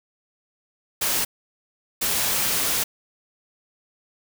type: noise bursts at uneven times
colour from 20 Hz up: white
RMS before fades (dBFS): -23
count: 2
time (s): 1.01-1.25 / 2.01-2.84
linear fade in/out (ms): 10
effects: none